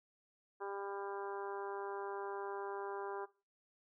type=harmonic tone; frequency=199 Hz; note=G3; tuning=26 cents sharp; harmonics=2 / 3 / 4 / 5 / 6 / 7 / 8; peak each=-43 / -54 / -47 / -48 / -52 / -54 / -55 dBFS; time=0.6-3.26 s; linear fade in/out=20 ms; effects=noise-tail reverb RT60 0.3 s tail -18 dB re dry